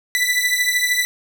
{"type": "beating tone pair", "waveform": "sawtooth", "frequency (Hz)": [1975, 1988], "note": ["B6", "B6"], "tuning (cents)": [0, 11], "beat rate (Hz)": 13, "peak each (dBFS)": -16, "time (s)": [0.15, 1.05], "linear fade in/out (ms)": 0, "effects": []}